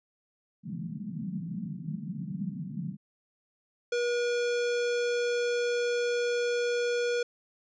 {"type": "band-pass noise", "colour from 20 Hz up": "white", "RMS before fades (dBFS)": -36, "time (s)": [0.63, 2.97], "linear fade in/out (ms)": 50, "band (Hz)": [150, 210], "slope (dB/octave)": 48}
{"type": "tone", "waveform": "square", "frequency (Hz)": 481, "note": "B4", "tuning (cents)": -46, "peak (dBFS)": -27, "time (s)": [3.92, 7.23], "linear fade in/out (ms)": 5}
{"effects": ["resampled to 16000 Hz"]}